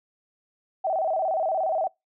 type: tone with vibrato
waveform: sine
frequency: 698.5 Hz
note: F5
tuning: in tune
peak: -22 dBFS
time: 0.84-1.88 s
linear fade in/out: 10 ms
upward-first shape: square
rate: 17 Hz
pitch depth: 150 cents each way
effects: noise-tail reverb RT60 0.2 s tail -26 dB re dry